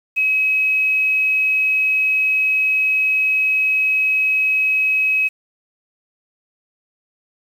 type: tone with quantisation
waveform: sine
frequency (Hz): 2550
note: D#7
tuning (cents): +42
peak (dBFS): -14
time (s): 0.16-5.29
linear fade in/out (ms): 20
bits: 7
effects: none